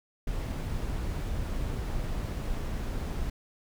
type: noise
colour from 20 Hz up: brown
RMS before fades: -32 dBFS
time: 0.27-3.3 s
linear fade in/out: 5 ms
effects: none